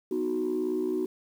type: chord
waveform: sine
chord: B major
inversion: none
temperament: equal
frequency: 246.9 / 311.1 / 370 Hz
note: B3 / D#4 / F#4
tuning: 0 / 0 / 0 cents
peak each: -33 / -30 / -27 dBFS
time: 0.11-1.06 s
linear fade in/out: 5 ms
effects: tanh soft clip ceiling -21 dBFS + 9-bit